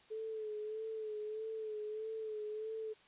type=tone with vibrato; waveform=sine; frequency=433.1 Hz; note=A4; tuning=27 cents flat; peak=-39 dBFS; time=0.1-2.94 s; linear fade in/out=20 ms; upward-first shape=sine; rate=1.6 Hz; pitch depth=40 cents each way; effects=white hiss -64 dBFS RMS until 3.07 s + resampled to 8000 Hz